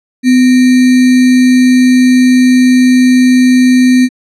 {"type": "tone with sample-and-hold", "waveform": "sine", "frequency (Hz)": 253, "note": "B3", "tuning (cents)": 42, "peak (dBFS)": -3, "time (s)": [0.23, 4.09], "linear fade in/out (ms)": 50, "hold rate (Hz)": 2100, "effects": ["low-pass 9000 Hz 12 dB/octave"]}